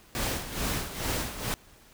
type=noise with tremolo; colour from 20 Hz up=pink; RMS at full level=-29 dBFS; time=0.15-1.54 s; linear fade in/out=0 ms; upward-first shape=sine; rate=2.3 Hz; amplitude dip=70%; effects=pink hiss -56 dBFS RMS until 1.93 s